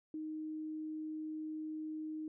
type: tone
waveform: sine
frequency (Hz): 311.1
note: D#4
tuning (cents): 0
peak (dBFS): -39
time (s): 0.14-2.28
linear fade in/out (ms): 2
effects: none